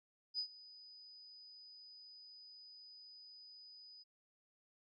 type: tone with ADSR envelope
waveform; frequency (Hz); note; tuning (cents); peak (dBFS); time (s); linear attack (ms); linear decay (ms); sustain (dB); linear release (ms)
sine; 4978; D#8; 0; -35; 0.34-4.04; 47; 85; -20; 22
effects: AAC 32 kbps